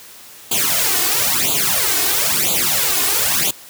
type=noise with flanger; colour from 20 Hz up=white; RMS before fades=-17 dBFS; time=0.51-3.51 s; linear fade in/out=5 ms; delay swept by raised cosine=0.27 to 2.77 ms; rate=1 Hz; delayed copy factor=+0.95; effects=white hiss -40 dBFS RMS until 3.69 s + high-pass 100 Hz 12 dB/octave